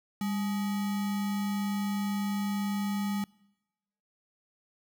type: tone with sample-and-hold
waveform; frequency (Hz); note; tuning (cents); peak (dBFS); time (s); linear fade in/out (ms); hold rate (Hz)
sine; 201; G3; +44; -28; 0.21-3.24; 2; 1050
effects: noise-tail reverb RT60 1.0 s tail -25 dB re dry